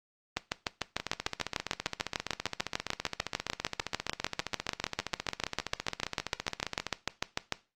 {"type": "two click trains", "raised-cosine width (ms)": 0.2, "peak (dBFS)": [-11, -15], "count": [49, 89], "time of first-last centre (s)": [[0.37, 7.524], [1, 6.867]], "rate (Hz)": [6.71, 15], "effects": ["noise-tail reverb RT60 0.3 s tail -17 dB re dry", "Opus 32 kbps"]}